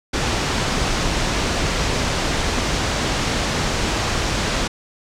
pink low-pass noise, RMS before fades -21 dBFS, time 0.13-4.68 s, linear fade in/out 10 ms, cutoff 7100 Hz, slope 24 dB/octave, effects none

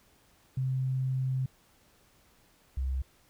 sine tone pair in turn, 130.81 / 65.67 Hz, C3 / C2, 0 / +7 cents, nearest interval octave, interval 1193 cents, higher first, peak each -27 / -28 dBFS, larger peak first, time 0.57-1.46 / 2.77-3.02 s, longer first, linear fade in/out 5 ms, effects pink hiss -64 dBFS RMS until 3.29 s

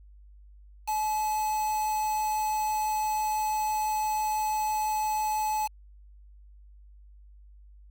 triangle tone with quantisation, 859 Hz, A5, 42 cents flat, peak -24 dBFS, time 0.87-5.68 s, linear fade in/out 20 ms, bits 6, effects added 50 Hz sine -49 dBFS peak until 7.9 s

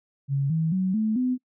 sine tone with pitch steps, 138.59 / 161.05 / 187.14 / 217.5 / 252.7 Hz, C#3 / E3 / F#3 / A3 / B3, 0 / -40 / +20 / -20 / +40 cents, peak -21 dBFS, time 0.28-1.38 s, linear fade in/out 50 ms, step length 220 ms, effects noise-tail reverb RT60 0.1 s tail -23 dB re dry

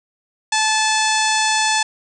harmonic tone with a mistuned harmonic, 870 Hz, A5, 20 cents flat, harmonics 1 / 2 / 3 / 4 / 5 / 6 / 7 / 8 / 9 / 10, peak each -19 / -22 / -24 / -25 / -26 / -27 / -27 / -28 / -29 / -29 dBFS, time 0.52-1.83 s, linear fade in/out 5 ms, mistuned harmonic 9, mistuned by -21 cents, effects none

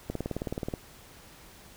click train, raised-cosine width 2 ms, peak -18 dBFS, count 13, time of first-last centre 0.1-0.738 s, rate 18.8 Hz, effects pink hiss -52 dBFS RMS until 1.76 s

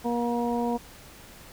harmonic tone, 238 Hz, A#3, 36 cents sharp, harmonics 1 / 2 / 3 / 4, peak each -27 / -30 / -32 / -33 dBFS, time 0.04-0.78 s, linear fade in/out 20 ms, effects pink hiss -48 dBFS RMS until 1.52 s

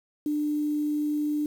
sine tone with quantisation, 297.8 Hz, D4, 24 cents sharp, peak -24 dBFS, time 0.26-1.46 s, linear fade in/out 2 ms, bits 8, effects none

